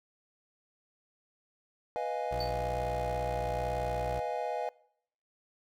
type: chord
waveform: triangle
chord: F half-diminished seventh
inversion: second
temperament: equal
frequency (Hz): 493.9 / 622.3 / 698.5 / 830.6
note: Cb5 / Eb5 / F5 / Ab5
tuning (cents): 0 / 0 / 0 / 0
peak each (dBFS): -35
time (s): 1.96-4.69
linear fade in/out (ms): 0
type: tone with vibrato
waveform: 25% pulse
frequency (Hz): 61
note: B1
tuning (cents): -21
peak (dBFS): -33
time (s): 2.31-4.2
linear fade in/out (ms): 10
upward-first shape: square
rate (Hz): 18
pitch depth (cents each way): 110
type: tone with exponential decay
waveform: triangle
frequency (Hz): 4527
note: C#8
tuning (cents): +36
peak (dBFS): -33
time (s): 2.4-2.59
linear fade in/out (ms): 5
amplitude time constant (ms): 40
effects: noise-tail reverb RT60 0.7 s tail -23 dB re dry